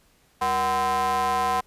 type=ring-modulated tone; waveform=square; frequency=138 Hz; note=C#3; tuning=7 cents flat; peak=-19 dBFS; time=0.41-1.61 s; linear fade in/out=10 ms; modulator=889 Hz; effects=pink hiss -61 dBFS RMS until 1.66 s + resampled to 32000 Hz